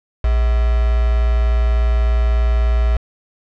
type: tone with quantisation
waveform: sine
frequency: 58.27 Hz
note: A#1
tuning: in tune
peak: -12 dBFS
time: 0.24-2.97 s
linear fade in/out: 5 ms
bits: 4
effects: low-pass 3000 Hz 12 dB/octave